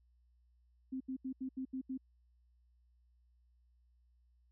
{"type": "tone bursts", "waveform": "sine", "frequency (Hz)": 261.6, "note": "C4", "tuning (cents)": 0, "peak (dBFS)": -37, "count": 7, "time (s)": [0.92, 1.977], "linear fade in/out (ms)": 10, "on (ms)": 85, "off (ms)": 77, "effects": ["added 60 Hz sine -67 dBFS peak until 4.51 s"]}